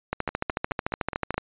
two click trains, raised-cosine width 0.5 ms, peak -16 / -10 dBFS, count 6 / 18, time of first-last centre 0.29-1.343 / 0.13-1.38 s, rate 4.75 / 13.6 Hz, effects resampled to 8000 Hz

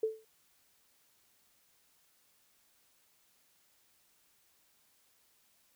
sine tone with exponential decay, 440 Hz, A4, in tune, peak -25 dBFS, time 0.03-0.25 s, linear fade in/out 5 ms, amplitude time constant 46 ms, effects white hiss -70 dBFS RMS until 5.75 s

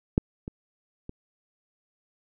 clicks, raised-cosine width 3 ms, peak -7 / -22 / -24 dBFS, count 3, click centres 0.179 / 0.479 / 1.094 s, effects none

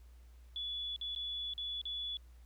sine tone with dropouts, 3425 Hz, A7, 47 cents flat, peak -37 dBFS, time 0.56-2.17 s, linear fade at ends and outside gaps 1 ms, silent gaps 0.962-1.012 / 1.15-1.161 / 1.537-1.579 / 1.815-1.854 s, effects added 60 Hz sine -54 dBFS peak until 2.45 s + pink hiss -71 dBFS RMS until 2.45 s

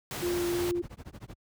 pink noise, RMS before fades -36 dBFS, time 0.11-0.71 s, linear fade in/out 0 ms
sine tone with vibrato, 349.2 Hz, F4, in tune, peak -27 dBFS, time 0.22-0.82 s, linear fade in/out 10 ms, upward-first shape sine, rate 2.8 Hz, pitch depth 9 cents each way
brown noise with tremolo, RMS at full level -37 dBFS, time 0.6-1.34 s, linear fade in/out 10 ms, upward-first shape sine, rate 13 Hz, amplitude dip 100%
effects high-pass 60 Hz 12 dB/octave

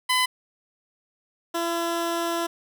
15% pulse tone pair in turn, 1010 / 338 Hz, B5 / E4, +39 / +43 cents, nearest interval octave + perfect fifth, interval 1896 cents, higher first, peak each -13 / -18 dBFS, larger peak first, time 0.09-0.26 / 1.54-2.47 s, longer second, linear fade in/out 10 ms, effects none

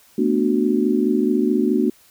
sine chord, B minor seventh, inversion third, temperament just, 222.2 / 246.9 / 296.3 / 370.4 Hz, A3 / B3 / D4 / F#4, +17 / 0 / +15 / +2 cents, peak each -21 dBFS, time 0.18-1.9 s, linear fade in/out 5 ms, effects white hiss -53 dBFS RMS until 2.1 s

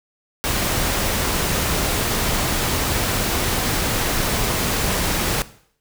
pink noise, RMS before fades -21 dBFS, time 0.44-5.42 s, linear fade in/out 0 ms, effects noise-tail reverb RT60 0.6 s tail -17 dB re dry

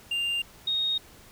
triangle / sine tone pair in turn, 2794 / 3730 Hz, F7 / A#7, 0 / 0 cents, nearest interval perfect fourth, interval 500 cents, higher second, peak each -24 dBFS, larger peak neither, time 0.11-0.42 / 0.67-0.98 s, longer neither, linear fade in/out 5 ms, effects pink hiss -52 dBFS RMS until 1.31 s

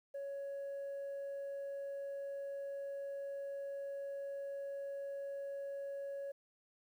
sine tone, 557 Hz, C#5, 8 cents sharp, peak -38 dBFS, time 0.14-6.32 s, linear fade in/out 10 ms, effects tanh soft clip ceiling -39 dBFS + 12-bit

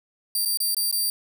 10% pulse tone with dropouts, 4699 Hz, D8, in tune, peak -15 dBFS, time 0.35-1.1 s, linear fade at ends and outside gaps 2 ms, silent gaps 0.451-0.457 / 0.573-0.602 / 0.747-0.767 / 0.913-0.926 s, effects none

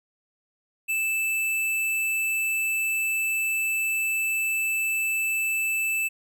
square tone, 2637 Hz, E7, in tune, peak -24 dBFS, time 0.88-6.09 s, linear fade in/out 20 ms, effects none

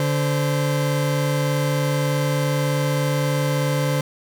40% pulse tone pair together, 145.1 / 517.1 Hz, D3 / C5, -21 / -20 cents, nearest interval octave + minor seventh, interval 2201 cents, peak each -19 / -24 dBFS, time 0-4.01 s, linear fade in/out 2 ms, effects none

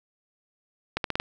accelerating click train, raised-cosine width 0.3 ms, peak -10 dBFS, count 5, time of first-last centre 0.97-1.199 s, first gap 72 ms, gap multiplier 0.85, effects none

